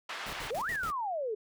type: band-pass noise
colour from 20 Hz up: pink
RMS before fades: -40 dBFS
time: 0.09-0.51 s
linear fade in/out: 5 ms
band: 920 to 3400 Hz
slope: 12 dB/octave
type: noise with tremolo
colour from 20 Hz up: pink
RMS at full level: -43 dBFS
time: 0.26-0.92 s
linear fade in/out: 5 ms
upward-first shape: square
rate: 7 Hz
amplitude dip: 75%
type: exponential two-way sweep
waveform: sine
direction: up then down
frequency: 408.7 to 1975.5 to 408.7 Hz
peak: -31 dBFS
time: 0.5-1.35 s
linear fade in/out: 10 ms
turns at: 0.7 s
effects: none